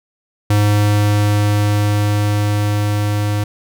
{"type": "tone with level ramp", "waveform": "square", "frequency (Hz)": 103.83, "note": "G#2", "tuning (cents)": 0, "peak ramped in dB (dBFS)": [-11, -16], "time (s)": [0.5, 3.44], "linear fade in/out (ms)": 5, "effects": []}